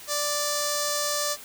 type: tone with notch filter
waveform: 5% pulse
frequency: 587.3 Hz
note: D5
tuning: in tune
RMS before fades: -27 dBFS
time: 0.07-1.37 s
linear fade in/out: 50 ms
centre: 2600 Hz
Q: 0.8
effects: white hiss -44 dBFS RMS until 1.44 s